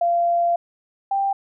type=tone pair in turn; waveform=sine; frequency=689 / 787.9 Hz; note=F5 / G5; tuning=-24 / +9 cents; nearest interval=major second; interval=233 cents; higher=second; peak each=-16 / -18 dBFS; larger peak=first; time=0.01-0.56 / 1.11-1.33 s; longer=first; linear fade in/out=5 ms; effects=none